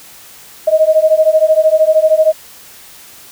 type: beating tone pair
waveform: sine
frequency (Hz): 622.3 / 635.3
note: D#5 / D#5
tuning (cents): 0 / +36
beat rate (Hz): 13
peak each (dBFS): -10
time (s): 0.67-2.33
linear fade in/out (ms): 10
effects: white hiss -38 dBFS RMS until 3.31 s